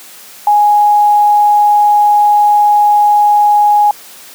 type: tone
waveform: sine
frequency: 830.6 Hz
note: G#5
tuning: in tune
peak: -5 dBFS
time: 0.47-3.91 s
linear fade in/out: 2 ms
effects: white hiss -35 dBFS RMS until 4.34 s + high-pass 200 Hz 12 dB/octave

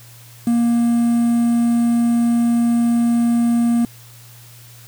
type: tone with quantisation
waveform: triangle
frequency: 235.3 Hz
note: A#3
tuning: 16 cents sharp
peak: -11 dBFS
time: 0.47-3.85 s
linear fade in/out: 2 ms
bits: 6
effects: added 118 Hz sine -42 dBFS peak until 4.87 s + white hiss -45 dBFS RMS until 4.87 s

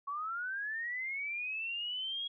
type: linear sweep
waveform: sine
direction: up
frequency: 1101 to 3322 Hz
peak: -35 dBFS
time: 0.07-2.28 s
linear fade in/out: 10 ms
effects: none

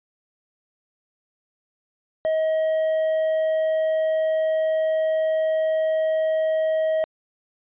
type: tone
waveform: triangle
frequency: 634 Hz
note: D#5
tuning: 32 cents sharp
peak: -17 dBFS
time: 2.25-7.04 s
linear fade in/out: 0 ms
effects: resampled to 8000 Hz

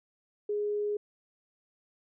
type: tone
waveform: sine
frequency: 415.3 Hz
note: G#4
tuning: in tune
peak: -28 dBFS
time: 0.49-0.97 s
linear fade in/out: 5 ms
effects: none

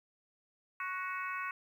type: harmonic tone with a mistuned harmonic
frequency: 369.7 Hz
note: F#4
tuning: 1 cent flat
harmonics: 3 / 4 / 5 / 6 / 7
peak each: -39 / -41 / -44 / -45 / -45 dBFS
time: 0.8-1.51 s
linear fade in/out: 2 ms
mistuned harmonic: 5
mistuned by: +35 cents
effects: 11-bit

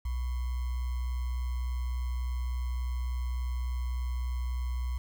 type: tone with sample-and-hold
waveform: sine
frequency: 61.74 Hz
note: B1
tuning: in tune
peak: -29 dBFS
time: 0.05-4.98 s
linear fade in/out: 5 ms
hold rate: 1050 Hz
effects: none

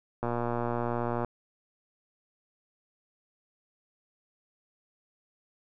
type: click train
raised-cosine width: 1 ms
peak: -17 dBFS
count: 122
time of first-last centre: 0.23-1.247 s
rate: 119 Hz
effects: none

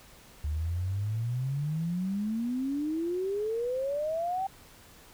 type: exponential sweep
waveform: sine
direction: up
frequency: 72.4 to 784 Hz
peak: -28 dBFS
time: 0.44-4.47 s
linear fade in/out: 5 ms
effects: pink hiss -54 dBFS RMS until 5.13 s

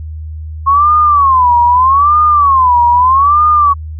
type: tone with vibrato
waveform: sine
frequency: 1079 Hz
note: C#6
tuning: 47 cents flat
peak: -5 dBFS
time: 0.66-3.74 s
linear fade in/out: 20 ms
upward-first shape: sine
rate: 0.8 Hz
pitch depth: 210 cents each way
effects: added 78 Hz sine -21 dBFS peak until 3.99 s

